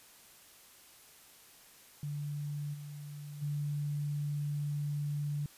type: tone with level steps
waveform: sine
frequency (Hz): 146.1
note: D3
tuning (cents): -9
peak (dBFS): -35 / -42 / -32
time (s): 2.03-5.46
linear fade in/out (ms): 2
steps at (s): 2.73 / 3.41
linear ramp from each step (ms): 20
effects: white hiss -58 dBFS RMS until 5.57 s + resampled to 32000 Hz